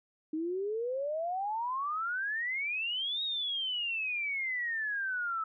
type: exponential two-way sweep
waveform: sine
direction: up then down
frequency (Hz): 306 to 3801 to 1295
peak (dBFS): -31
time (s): 0.33-5.44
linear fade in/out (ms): 5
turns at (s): 3.23
effects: none